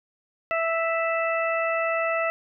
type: harmonic tone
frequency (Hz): 659.3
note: E5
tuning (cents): 0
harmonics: 1 / 2 / 3 / 4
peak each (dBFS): -25 / -28 / -30 / -31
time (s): 0.51-2.3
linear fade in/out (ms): 0
effects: none